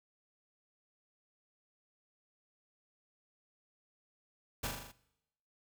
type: noise with echo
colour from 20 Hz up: pink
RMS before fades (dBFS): -36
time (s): 4.63-4.68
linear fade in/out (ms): 10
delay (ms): 40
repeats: 6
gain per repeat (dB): -3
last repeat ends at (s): 4.92
effects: noise-tail reverb RT60 0.9 s tail -21 dB re dry